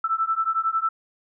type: beating tone pair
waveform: sine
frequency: 1318.5 / 1329.5 Hz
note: E6 / E6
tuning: 0 / +14 cents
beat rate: 11 Hz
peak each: -24 dBFS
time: 0.04-0.89 s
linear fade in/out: 5 ms
effects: none